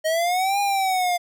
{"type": "linear two-way sweep", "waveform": "square", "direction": "up then down", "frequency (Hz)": [622.3, 814, 699], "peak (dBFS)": -20, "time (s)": [0.04, 1.18], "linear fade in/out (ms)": 20, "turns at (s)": 0.6, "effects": []}